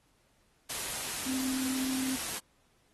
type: tone in noise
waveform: sine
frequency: 261.6 Hz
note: C4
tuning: in tune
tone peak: -32 dBFS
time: 1.26-2.16 s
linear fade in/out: 10 ms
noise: white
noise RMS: -36 dBFS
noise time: 0.69-2.39 s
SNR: +1 dB
effects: pink hiss -70 dBFS RMS until 2.93 s + AAC 32 kbps